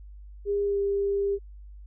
sine tone with pitch glide, 404.9 to 399.6 Hz, G#4 to G4, -44 to +33 cents, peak -23 dBFS, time 0.45-1.39 s, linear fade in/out 50 ms, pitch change -23 cents, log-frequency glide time 0.64-0.79 s, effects added 50 Hz sine -42 dBFS peak until 1.86 s

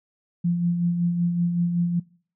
sine tone with tremolo, 173.2 Hz, F3, 14 cents flat, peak -18 dBFS, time 0.44-2 s, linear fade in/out 10 ms, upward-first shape sine, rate 5.3 Hz, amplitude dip 45%, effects noise-tail reverb RT60 0.5 s tail -24 dB re dry

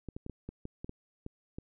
clicks, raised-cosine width 3 ms, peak -27 dBFS, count 10, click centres 0.087 / 0.165 / 0.264 / 0.297 / 0.49 / 0.654 / 0.845 / 0.894 / 1.264 / 1.585 s, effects none

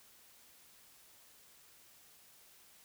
silence, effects white hiss -62 dBFS RMS until 2.84 s

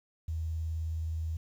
sine tone with vibrato, 80.6 Hz, E2, 38 cents flat, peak -31 dBFS, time 0.28-1.37 s, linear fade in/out 5 ms, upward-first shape square, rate 19 Hz, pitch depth 16 cents each way, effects 10-bit

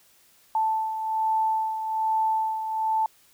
sine beating tone pair, 880 / 881.2 Hz, A5 / A5, 0 / +2 cents, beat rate 1.2 Hz, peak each -23 / -31 dBFS, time 0.55-3.06 s, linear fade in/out 2 ms, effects white hiss -59 dBFS RMS until 3.33 s

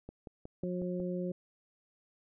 click train, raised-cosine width 2 ms, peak -31 dBFS, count 6, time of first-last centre 0.09-1.001 s, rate 5.49 Hz
harmonic tone, 180 Hz, F#3, 47 cents flat, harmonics 1 / 2 / 3, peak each -35 / -38 / -40 dBFS, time 0.63-1.32 s, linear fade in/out 5 ms
effects none

